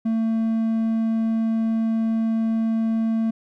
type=tone; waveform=triangle; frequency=224.4 Hz; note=A3; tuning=34 cents sharp; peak=-17 dBFS; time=0.05-3.31 s; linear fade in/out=10 ms; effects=none